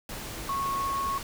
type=tone in noise; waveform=sine; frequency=1100 Hz; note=C#6; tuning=14 cents flat; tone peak=-27 dBFS; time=0.49-1.18 s; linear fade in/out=2 ms; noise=pink; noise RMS=-38 dBFS; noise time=0.09-1.23 s; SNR=+8 dB; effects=none